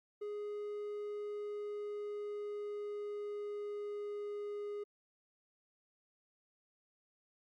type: tone with pitch glide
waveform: triangle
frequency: 415.3 to 412.4 Hz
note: G#4 to G#4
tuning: 0 to -12 cents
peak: -37 dBFS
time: 0.21-4.84 s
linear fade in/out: 10 ms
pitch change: -12 cents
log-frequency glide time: 1.23-4.59 s
effects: Opus 48 kbps